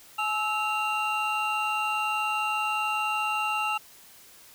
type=tone cluster; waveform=triangle; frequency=850 / 1305 / 2767 Hz; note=G#5 / E6 / F7; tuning=+40 / -18 / -17 cents; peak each=-28 dBFS; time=0.18-3.78 s; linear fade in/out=10 ms; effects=white hiss -52 dBFS RMS until 4.54 s